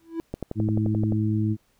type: tone with exponential growth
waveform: triangle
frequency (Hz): 329.6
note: E4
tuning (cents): 0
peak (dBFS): -21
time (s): 0-0.2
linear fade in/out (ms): 0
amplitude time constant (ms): 42
type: click train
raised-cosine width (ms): 2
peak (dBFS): -16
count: 10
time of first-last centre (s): 0.34-1.123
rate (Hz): 11.5
type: harmonic tone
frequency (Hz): 107.6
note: A2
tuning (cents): -38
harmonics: 1 / 2 / 3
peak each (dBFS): -23 / -26 / -28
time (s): 0.55-1.57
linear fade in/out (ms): 50
effects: pink hiss -66 dBFS RMS until 1.79 s